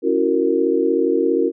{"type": "chord", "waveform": "sine", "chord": "F# dominant seventh", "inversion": "second", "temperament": "just", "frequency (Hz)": [277.5, 333, 370, 462.5], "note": ["C#4", "E4", "F#4", "A#4"], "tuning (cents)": [2, 18, 0, -14], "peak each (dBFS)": [-22, -20, -20, -19], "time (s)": [0.02, 1.52], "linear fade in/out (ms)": 50, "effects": []}